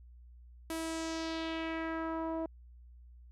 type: tone with low-pass filter sweep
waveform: sawtooth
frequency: 324.8 Hz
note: E4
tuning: 26 cents flat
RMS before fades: -37 dBFS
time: 0.7-2.46 s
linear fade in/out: 2 ms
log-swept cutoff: 12000 to 720 Hz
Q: 2
effects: added 60 Hz sine -52 dBFS peak until 3.31 s